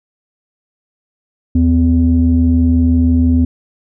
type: tone pair together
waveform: sine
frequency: 79.44 / 252.2 Hz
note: D#2 / B3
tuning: +37 / +36 cents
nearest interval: octave + minor sixth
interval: 1999 cents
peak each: -10 dBFS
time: 1.55-3.45 s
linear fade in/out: 5 ms
effects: tanh soft clip ceiling -2 dBFS